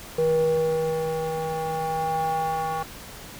square tone with band-pass filter sweep, 159.9 Hz, D#3, 48 cents sharp, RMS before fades -25 dBFS, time 0.18-2.83 s, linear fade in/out 5 ms, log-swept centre 460 to 930 Hz, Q 4.9, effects pink hiss -41 dBFS RMS until 3.39 s

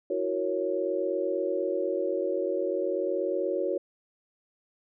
sine chord, F# dominant seventh, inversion third, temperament equal, 329.6 / 370 / 466.2 / 554.4 Hz, E4 / F#4 / A#4 / C#5, 0 / 0 / 0 / 0 cents, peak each -34 / -30 / -33 / -30 dBFS, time 0.1-3.78 s, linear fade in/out 5 ms, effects none

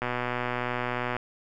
click train, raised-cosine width 0.5 ms, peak -14 dBFS, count 142, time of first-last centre 0.02-1.166 s, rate 123 Hz, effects none

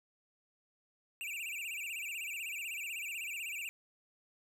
square tone with vibrato, 2540 Hz, D#7, 35 cents sharp, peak -39 dBFS, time 1.21-3.69 s, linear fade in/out 0 ms, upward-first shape sine, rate 16 Hz, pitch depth 180 cents each way, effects none

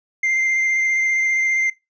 triangle tone with vibrato, 2093 Hz, C7, in tune, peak -15 dBFS, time 0.23-1.7 s, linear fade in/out 5 ms, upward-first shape sine, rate 15 Hz, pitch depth 13 cents each way, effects noise-tail reverb RT60 0.2 s tail -20 dB re dry + resampled to 16000 Hz

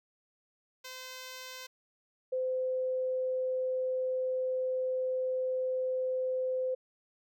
5% pulse / sine tone pair in turn, 514 / 514 Hz, C5 / C5, -31 / -31 cents, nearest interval unison, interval 0 cents, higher neither, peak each -31 / -29 dBFS, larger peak second, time 0.84-1.67 / 2.32-6.75 s, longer second, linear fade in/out 10 ms, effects none

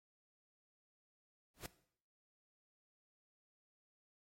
pink noise with exponential growth, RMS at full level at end -41 dBFS, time 1.54-1.66 s, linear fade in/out 1 ms, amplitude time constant 25 ms, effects noise-tail reverb RT60 0.6 s tail -17 dB re dry + MP3 64 kbps

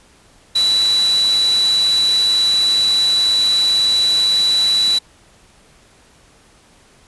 sine tone in noise, 3951 Hz, B7, in tune, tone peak -12 dBFS, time 0.55-4.99 s, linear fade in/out 10 ms, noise white, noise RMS -26 dBFS, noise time 0.55-4.99 s, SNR +11 dB, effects pink hiss -50 dBFS RMS until 7.07 s + resampled to 24000 Hz

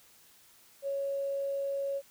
triangle tone with tanh clipping, 554.4 Hz, C#5, in tune, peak -30 dBFS, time 0.82-2.02 s, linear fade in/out 50 ms, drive 3 dB, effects white hiss -60 dBFS RMS until 2.1 s

